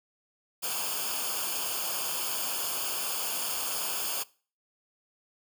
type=noise with comb filter; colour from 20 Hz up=white; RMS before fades=-32 dBFS; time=0.62-4.24 s; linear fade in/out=20 ms; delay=0.51 ms; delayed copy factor=-0.8; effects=noise-tail reverb RT60 0.4 s tail -22 dB re dry